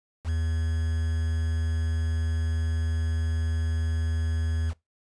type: tone with quantisation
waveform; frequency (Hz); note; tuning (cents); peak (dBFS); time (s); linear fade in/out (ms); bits
triangle; 80.8; E2; -34; -22; 0.24-4.74; 50; 7
effects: noise-tail reverb RT60 0.2 s tail -22 dB re dry + resampled to 22050 Hz